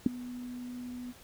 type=tone with ADSR envelope; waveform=sine; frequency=246.9 Hz; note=B3; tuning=in tune; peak=-16 dBFS; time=0.06-1.13 s; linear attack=3 ms; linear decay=11 ms; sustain=-22 dB; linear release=30 ms; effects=pink hiss -55 dBFS RMS until 1.23 s